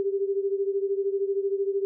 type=beating tone pair; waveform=sine; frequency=392 / 405 Hz; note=G4 / G#4; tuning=0 / -43 cents; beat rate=13 Hz; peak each=-25 / -29 dBFS; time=0-1.85 s; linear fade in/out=0 ms; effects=none